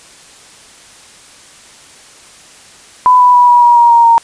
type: tone with pitch steps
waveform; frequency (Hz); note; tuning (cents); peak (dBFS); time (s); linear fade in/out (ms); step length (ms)
sine; 1000 / 989.1 / 978.3 / 967.6 / 957.1 / 946.6 / 936.3 / 926.1; B5 / B5 / B5 / B5 / A#5 / A#5 / A#5 / A#5; +21 / +2 / -17 / -36 / +45 / +26 / +7 / -12; -3; 3.06-4.18; 0; 140
effects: white hiss -39 dBFS RMS until 4.23 s + resampled to 22050 Hz